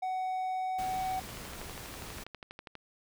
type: tone with pitch glide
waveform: triangle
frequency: 747 to 751.3 Hz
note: F#5 to F#5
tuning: +16 to +26 cents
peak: -29 dBFS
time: 0.02-1.2 s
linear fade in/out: 10 ms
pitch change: +10 cents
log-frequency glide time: 0.53-1.06 s
type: noise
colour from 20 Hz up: pink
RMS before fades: -44 dBFS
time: 0.78-2.24 s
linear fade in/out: 10 ms
type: click train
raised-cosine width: 0.3 ms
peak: -28 dBFS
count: 19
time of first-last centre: 1.29-2.753 s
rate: 12.3 Hz
effects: none